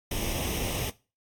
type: noise with comb filter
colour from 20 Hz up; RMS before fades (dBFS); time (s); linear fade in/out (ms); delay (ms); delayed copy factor
pink; -31; 0.11-0.9; 5; 0.34; +0.65
effects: noise-tail reverb RT60 0.3 s tail -18 dB re dry + AAC 64 kbps